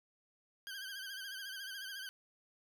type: tone with vibrato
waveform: 20% pulse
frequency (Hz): 1573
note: G6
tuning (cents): +6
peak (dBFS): -38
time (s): 0.67-2.09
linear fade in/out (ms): 0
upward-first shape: sine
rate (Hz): 14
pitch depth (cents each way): 71
effects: none